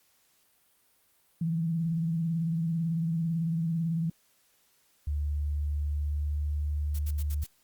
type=tone with vibrato; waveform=sine; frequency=164.81 Hz; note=E3; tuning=in tune; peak=-26 dBFS; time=1.41-4.1 s; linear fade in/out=5 ms; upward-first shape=triangle; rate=18 Hz; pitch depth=72 cents each way
type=tone with pitch glide; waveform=sine; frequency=73.42 to 74.02 Hz; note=D2 to D2; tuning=0 to +14 cents; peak=-27 dBFS; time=5.07-7.44 s; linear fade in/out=5 ms; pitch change=+14 cents; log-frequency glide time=5.83-6.59 s
type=noise bursts; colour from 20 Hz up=blue; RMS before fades=-43 dBFS; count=5; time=6.94-7.468 s; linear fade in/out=10 ms; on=52 ms; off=67 ms
effects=white hiss -67 dBFS RMS until 7.63 s + Opus 48 kbps